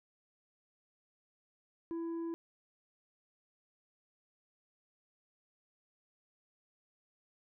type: tone with tanh clipping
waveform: triangle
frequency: 333 Hz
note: E4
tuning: 18 cents sharp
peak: -37 dBFS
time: 1.91-2.34 s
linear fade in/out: 0 ms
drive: 9 dB
effects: none